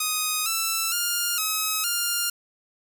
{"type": "tone with pitch steps", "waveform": "5% pulse", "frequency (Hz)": [1249, 1329, 1410, 1277, 1404], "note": ["D#6", "E6", "F6", "D#6", "F6"], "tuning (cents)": [6, 14, 16, 45, 9], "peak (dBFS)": -12, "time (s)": [0, 2.3], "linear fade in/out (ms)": 5, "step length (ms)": 460, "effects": []}